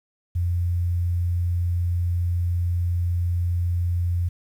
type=tone; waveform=sine; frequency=87.31 Hz; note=F2; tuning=in tune; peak=-20 dBFS; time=0.35-4.29 s; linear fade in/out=10 ms; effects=9-bit